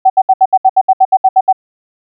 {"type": "tone bursts", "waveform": "sine", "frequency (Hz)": 760, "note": "F#5", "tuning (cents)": 46, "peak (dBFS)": -3, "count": 13, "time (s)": [0.05, 1.528], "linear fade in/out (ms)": 10, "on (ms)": 50, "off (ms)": 69, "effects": []}